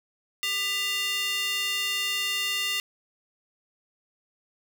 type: tone with high-pass filter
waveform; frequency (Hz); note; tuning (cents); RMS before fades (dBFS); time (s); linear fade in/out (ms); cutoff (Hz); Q
square; 398.9; G4; +30; -28; 0.43-2.8; 0; 2600; 2.4
effects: none